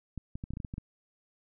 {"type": "clicks", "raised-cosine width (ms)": 5, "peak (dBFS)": -25, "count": 10, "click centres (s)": [0.177, 0.355, 0.439, 0.506, 0.536, 0.571, 0.602, 0.648, 0.739, 0.781], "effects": []}